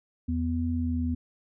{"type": "tone pair together", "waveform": "sine", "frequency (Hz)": [82.77, 246.9], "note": ["E2", "B3"], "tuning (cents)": [8, 0], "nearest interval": "octave + perfect fifth", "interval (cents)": 1892, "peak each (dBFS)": -28, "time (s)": [0.28, 1.15], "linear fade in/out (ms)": 10, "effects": []}